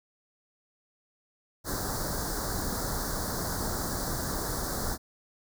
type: band-stop noise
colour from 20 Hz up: pink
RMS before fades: -32 dBFS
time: 1.64-4.98 s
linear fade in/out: 50 ms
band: 1700 to 4200 Hz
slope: 48 dB/octave
effects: none